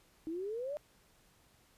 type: exponential sweep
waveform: sine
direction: up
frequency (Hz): 311.1 to 609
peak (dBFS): -36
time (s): 0.27-0.77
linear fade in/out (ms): 0
effects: pink hiss -67 dBFS RMS until 1.77 s + resampled to 32000 Hz